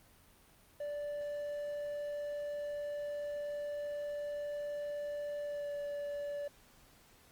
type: tone with pitch glide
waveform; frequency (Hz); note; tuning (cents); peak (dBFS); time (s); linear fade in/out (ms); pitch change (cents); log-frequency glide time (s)
triangle; 584 to 577.6; D5 to D5; -10 to -29; -35; 0.8-6.48; 5; -19; 5.44-5.72
effects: pink hiss -63 dBFS RMS until 7.31 s + Opus 32 kbps